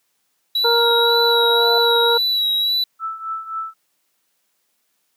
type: tone with vibrato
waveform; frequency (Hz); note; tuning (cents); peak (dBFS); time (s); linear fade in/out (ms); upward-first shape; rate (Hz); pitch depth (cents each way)
triangle; 3905; B7; -20; -15; 0.55-2.84; 5; sine; 1.9; 30
type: harmonic tone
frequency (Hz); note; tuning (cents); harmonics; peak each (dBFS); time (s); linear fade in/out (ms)
468; A#4; +7; 1 / 2 / 3; -17 / -20 / -22; 0.64-2.18; 10
type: tone with exponential growth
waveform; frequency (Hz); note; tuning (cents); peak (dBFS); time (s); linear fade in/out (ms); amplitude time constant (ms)
sine; 698.5; F5; 0; -23; 0.76-1.78; 2; 220
type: tone with tremolo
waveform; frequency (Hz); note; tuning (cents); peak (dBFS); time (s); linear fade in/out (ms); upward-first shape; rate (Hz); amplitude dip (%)
sine; 1318.5; E6; 0; -21; 2.99-3.74; 50; triangle; 3.8; 80
effects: white hiss -68 dBFS RMS until 5.16 s + high-pass 150 Hz 12 dB/octave